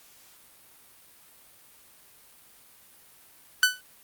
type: tone with exponential decay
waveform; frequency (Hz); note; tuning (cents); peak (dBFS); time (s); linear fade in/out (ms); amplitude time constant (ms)
sawtooth; 1500; F#6; +23; -10; 3.63-3.81; 1; 38
effects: white hiss -55 dBFS RMS until 4.03 s + Opus 48 kbps